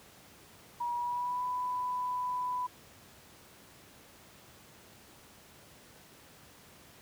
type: tone with pitch glide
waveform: sine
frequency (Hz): 959 to 995.1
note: A#5 to B5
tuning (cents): +49 to +13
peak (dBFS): -31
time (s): 0.8-2.67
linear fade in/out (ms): 10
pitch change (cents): +64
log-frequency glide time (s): 0.93-1.44
effects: pink hiss -56 dBFS RMS until 7.01 s + high-pass 80 Hz 12 dB/octave

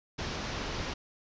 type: low-pass noise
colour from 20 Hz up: pink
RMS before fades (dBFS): -36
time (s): 0.18-0.94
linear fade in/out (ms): 10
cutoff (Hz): 6200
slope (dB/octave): 48
effects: resampled to 16000 Hz

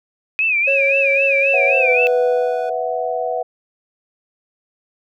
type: tone with vibrato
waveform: sine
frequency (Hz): 2489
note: D#7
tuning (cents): 0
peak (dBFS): -14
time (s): 0.39-2.07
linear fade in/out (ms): 0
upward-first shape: sine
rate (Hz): 3.8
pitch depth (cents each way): 120
type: tone with pitch glide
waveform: triangle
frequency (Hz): 550 to 492.8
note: C#5 to B4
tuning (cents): -14 to -4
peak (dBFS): -15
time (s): 0.67-2.7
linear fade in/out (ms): 10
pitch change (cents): -190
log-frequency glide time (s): 1.69-1.96
type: chord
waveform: sine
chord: B suspended fourth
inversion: none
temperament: equal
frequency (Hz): 493.9 / 659.3 / 740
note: B4 / E5 / F#5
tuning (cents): 0 / 0 / 0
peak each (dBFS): -23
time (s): 1.53-3.43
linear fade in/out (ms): 10
effects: none

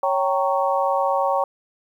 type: harmonic tone with a mistuned harmonic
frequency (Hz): 185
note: F#3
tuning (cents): 0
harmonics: 3 / 4 / 5 / 6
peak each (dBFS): -22 / -23 / -24 / -25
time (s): 0.03-1.44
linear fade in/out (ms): 2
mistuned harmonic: 4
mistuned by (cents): +83
effects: 9-bit

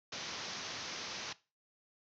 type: low-pass noise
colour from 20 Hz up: white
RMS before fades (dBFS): -43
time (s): 0.12-1.33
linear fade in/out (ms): 5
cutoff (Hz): 6300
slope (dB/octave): 96
effects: noise-tail reverb RT60 0.3 s tail -19 dB re dry + high-pass 100 Hz 12 dB/octave

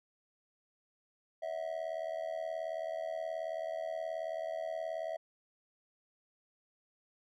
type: tone with amplitude modulation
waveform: triangle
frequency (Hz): 650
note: E5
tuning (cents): -24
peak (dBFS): -30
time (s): 1.42-5.17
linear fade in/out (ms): 10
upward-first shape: sine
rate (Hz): 78.7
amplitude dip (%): 85
effects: none

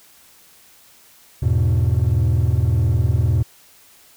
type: chord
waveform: triangle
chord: E major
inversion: none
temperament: equal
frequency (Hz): 82.41 / 103.83 / 123.47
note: E2 / G#2 / B2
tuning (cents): 0 / 0 / 0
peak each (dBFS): -16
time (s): 1.42-3.43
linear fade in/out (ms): 10
effects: tanh soft clip ceiling -8 dBFS + white hiss -50 dBFS RMS until 4.16 s

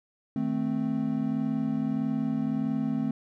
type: chord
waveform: triangle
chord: A diminished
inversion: second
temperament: equal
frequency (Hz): 155.56 / 220 / 261.6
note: Eb3 / A3 / C4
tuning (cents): 0 / 0 / 0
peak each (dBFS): -32 / -27 / -27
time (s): 0.36-3.11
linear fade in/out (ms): 2
effects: none

